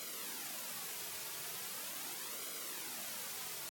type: noise with flanger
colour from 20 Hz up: white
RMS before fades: -44 dBFS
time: 0-3.69 s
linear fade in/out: 0 ms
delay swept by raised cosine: 1.1 to 3.9 ms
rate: 0.4 Hz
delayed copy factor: -0.6
effects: high-pass 150 Hz 12 dB/octave + AAC 64 kbps